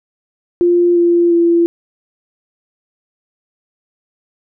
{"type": "tone with pitch steps", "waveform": "sine", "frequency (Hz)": [349.2, 344.6, 340], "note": ["F4", "F4", "F4"], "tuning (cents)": [0, -23, -46], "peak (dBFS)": -8, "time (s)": [0.61, 1.66], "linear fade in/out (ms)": 0, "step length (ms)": 350, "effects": []}